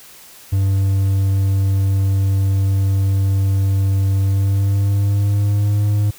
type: tone with pitch glide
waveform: triangle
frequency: 97.3 to 103.68 Hz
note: G2 to G#2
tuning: -12 to -2 cents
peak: -11 dBFS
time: 0.52-6.11 s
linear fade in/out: 10 ms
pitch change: +110 cents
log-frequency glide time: 4.21-5.91 s
effects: white hiss -42 dBFS RMS until 6.18 s